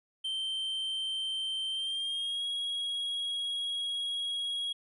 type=tone with pitch glide; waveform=triangle; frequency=3122 to 3306 Hz; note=G7 to G#7; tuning=-8 to -9 cents; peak=-30 dBFS; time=0.24-4.73 s; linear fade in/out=10 ms; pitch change=+99 cents; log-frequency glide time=1.7-2.46 s; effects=resampled to 32000 Hz